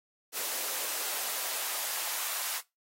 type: noise with high-pass filter sweep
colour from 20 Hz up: white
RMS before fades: -34 dBFS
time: 0.32-2.62 s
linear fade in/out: 50 ms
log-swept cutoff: 410 to 870 Hz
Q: 1.2
effects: noise-tail reverb RT60 0.2 s tail -20 dB re dry + AAC 48 kbps